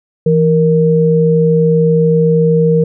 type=tone pair together; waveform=sine; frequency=164.81 / 466.5 Hz; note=E3 / A#4; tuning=0 / +1 cents; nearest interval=octave + tritone; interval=1801 cents; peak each=-10 dBFS; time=0.26-2.84 s; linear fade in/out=5 ms; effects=none